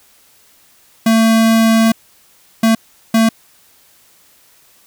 square tone bursts at uneven times, 224.7 Hz, A3, 37 cents sharp, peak -9 dBFS, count 3, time 1.06-1.92 / 2.63-2.75 / 3.14-3.29 s, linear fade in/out 5 ms, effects white hiss -50 dBFS RMS until 4.86 s

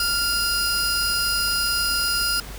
sawtooth tone pair together, 1396.9 / 4958 Hz, F6 / D#8, 0 / -7 cents, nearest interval octave + minor seventh, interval 2193 cents, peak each -20 dBFS, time 0-2.4 s, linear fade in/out 2 ms, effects added 50 Hz sine -35 dBFS peak until 2.58 s + pink hiss -39 dBFS RMS until 2.58 s

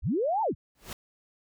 sine linear two-way sweep, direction up then down, 32.25 to 924 to 32.25 Hz, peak -24 dBFS, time 0.02-0.55 s, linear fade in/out 50 ms, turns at 0.42 s
pink noise with exponential growth, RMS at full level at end -34 dBFS, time 0.75-0.93 s, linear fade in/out 2 ms, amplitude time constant 39 ms
effects none

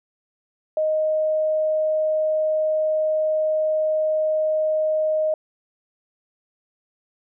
sine tone, 622.3 Hz, D#5, in tune, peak -18 dBFS, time 0.77-5.34 s, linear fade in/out 2 ms, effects none

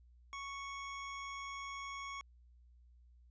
25% pulse tone, 1108.7 Hz, C#6, in tune, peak -39 dBFS, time 0.33-2.21 s, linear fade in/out 0 ms, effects added 60 Hz sine -60 dBFS peak until 3.3 s + resampled to 16000 Hz

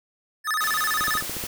square tone with vibrato, 1480 Hz, F#6, in tune, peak -23 dBFS, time 0.44-1.23 s, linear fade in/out 50 ms, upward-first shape square, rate 15 Hz, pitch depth 290 cents each way
white noise, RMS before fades -32 dBFS, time 0.61-1.47 s, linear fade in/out 5 ms
click train, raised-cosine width 2 ms, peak -21 dBFS, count 7, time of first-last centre 1.01-1.439 s, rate 14 Hz
effects none

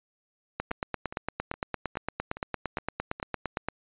two click trains, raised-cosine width 0.5 ms, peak -23 / -14 dBFS, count 7 / 28, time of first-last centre 0.71-3.2 / 0.6-3.686 s, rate 2.41 / 8.75 Hz, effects resampled to 8000 Hz

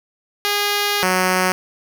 5% pulse tone pair in turn, 410 / 184.6 Hz, G#4 / F#3, -22 / -4 cents, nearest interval octave + major second, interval 1382 cents, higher first, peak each -6 / -4 dBFS, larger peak second, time 0.45-1.03 / 1.03-1.52 s, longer first, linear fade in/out 0 ms, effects none

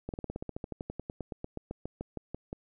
slowing click train, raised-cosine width 2 ms, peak -23 dBFS, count 25, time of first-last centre 0.09-2.529 s, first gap 48 ms, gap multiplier 1.06, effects none

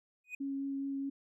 triangle tone with exponential growth, 2489 Hz, D#7, in tune, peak -34 dBFS, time 0.24-0.35 s, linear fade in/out 5 ms, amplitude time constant 22 ms
sine tone with vibrato, 275.1 Hz, C#4, 13 cents flat, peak -34 dBFS, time 0.4-1.1 s, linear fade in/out 10 ms, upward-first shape triangle, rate 4.8 Hz, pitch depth 10 cents each way
effects none

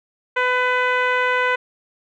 10% pulse tone with low-pass filter, 501 Hz, B4, 25 cents sharp, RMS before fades -19 dBFS, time 0.36-1.56 s, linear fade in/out 10 ms, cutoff 1900 Hz, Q 1.3, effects none

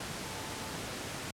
sine tone in noise, 877 Hz, A5, 6 cents flat, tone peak -49 dBFS, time 0.25-0.75 s, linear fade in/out 5 ms, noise pink, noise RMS -39 dBFS, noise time 0-1.31 s, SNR -13 dB, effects high-pass 80 Hz 12 dB/octave + low-pass 10000 Hz 12 dB/octave

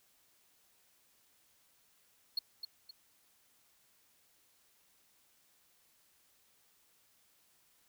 triangle tone with echo, 4319 Hz, C#8, 46 cents flat, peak -29 dBFS, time 2.37-2.39 s, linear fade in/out 5 ms, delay 260 ms, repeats 2, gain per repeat -8 dB, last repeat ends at 2.91 s, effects white hiss -70 dBFS RMS until 7.88 s

